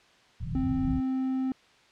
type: low-pass noise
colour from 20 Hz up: white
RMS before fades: -32 dBFS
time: 0.4-1.01 s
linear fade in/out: 10 ms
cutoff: 180 Hz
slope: 96 dB/octave
type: tone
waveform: triangle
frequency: 261.6 Hz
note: C4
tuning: in tune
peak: -24 dBFS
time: 0.55-1.52 s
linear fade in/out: 2 ms
effects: white hiss -59 dBFS RMS until 1.91 s + low-pass 4000 Hz 12 dB/octave